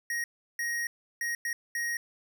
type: tone bursts at uneven times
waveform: square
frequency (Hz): 1879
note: A#6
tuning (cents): +13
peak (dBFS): -30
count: 5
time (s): 0.1-0.24 / 0.59-0.87 / 1.21-1.35 / 1.45-1.53 / 1.75-1.97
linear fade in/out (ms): 2
effects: none